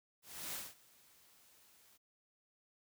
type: noise with ADSR envelope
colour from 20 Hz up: white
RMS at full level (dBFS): -42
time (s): 0.22-1.98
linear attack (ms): 310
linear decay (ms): 210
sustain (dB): -24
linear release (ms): 23
effects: none